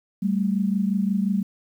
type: tone pair together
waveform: sine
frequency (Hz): 194.35 / 220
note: G3 / A3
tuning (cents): -15 / 0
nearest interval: major second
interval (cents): 215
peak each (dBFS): -21 / -25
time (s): 0.22-1.43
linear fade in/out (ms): 10
effects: 9-bit